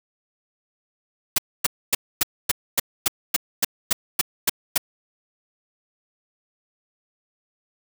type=noise bursts; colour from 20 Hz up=white; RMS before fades=-18 dBFS; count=13; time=1.36-4.779 s; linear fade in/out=5 ms; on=23 ms; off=260 ms; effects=none